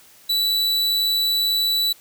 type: tone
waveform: 45% pulse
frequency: 3951 Hz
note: B7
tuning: in tune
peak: -18 dBFS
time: 0.29-1.93 s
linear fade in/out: 10 ms
effects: white hiss -50 dBFS RMS until 2 s